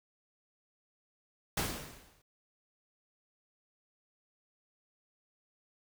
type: noise with exponential decay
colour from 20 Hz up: pink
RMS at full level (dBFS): -30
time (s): 1.57-2.22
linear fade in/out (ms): 5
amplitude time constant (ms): 140
effects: none